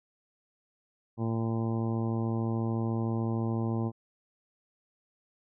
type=harmonic tone; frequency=113.7 Hz; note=A#2; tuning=43 cents flat; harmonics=1 / 2 / 3 / 4 / 5 / 6 / 7 / 8 / 9; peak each=-30 / -32 / -36 / -42 / -45 / -48 / -44 / -48 / -47 dBFS; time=1.17-3.92 s; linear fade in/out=50 ms; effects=none